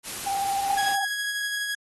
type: noise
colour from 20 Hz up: white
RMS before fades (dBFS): -34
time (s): 0.03-0.97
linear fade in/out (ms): 50
type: tone with vibrato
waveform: sine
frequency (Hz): 791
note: G5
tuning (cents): +15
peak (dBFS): -24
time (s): 0.26-1.05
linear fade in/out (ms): 10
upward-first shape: sine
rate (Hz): 19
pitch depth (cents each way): 28
type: tone with exponential decay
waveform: triangle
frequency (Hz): 822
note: G#5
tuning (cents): -18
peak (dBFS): -24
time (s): 0.7-1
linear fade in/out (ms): 2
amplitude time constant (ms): 65
type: tone with tremolo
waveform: sawtooth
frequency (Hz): 1661.2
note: G#6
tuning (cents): 0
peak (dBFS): -22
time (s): 0.77-1.75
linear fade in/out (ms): 5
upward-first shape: sine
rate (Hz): 12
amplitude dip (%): 30
effects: AAC 32 kbps